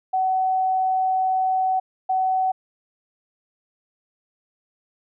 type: tone bursts at uneven times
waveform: sine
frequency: 753 Hz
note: F#5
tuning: 30 cents sharp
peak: -18 dBFS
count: 2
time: 0.13-1.8 / 2.09-2.52 s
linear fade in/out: 10 ms
effects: none